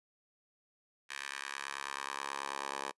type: tone with high-pass filter sweep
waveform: 10% pulse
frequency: 69.3 Hz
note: C#2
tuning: in tune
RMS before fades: -41 dBFS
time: 1.09-2.92 s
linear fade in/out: 20 ms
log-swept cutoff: 1800 to 710 Hz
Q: 1.6
effects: noise-tail reverb RT60 0.1 s tail -26 dB re dry + resampled to 24000 Hz